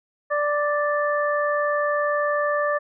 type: harmonic tone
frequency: 587.3 Hz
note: D5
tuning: in tune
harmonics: 1 / 2 / 3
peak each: -22 / -25 / -27 dBFS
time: 0.3-2.79 s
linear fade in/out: 20 ms
effects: none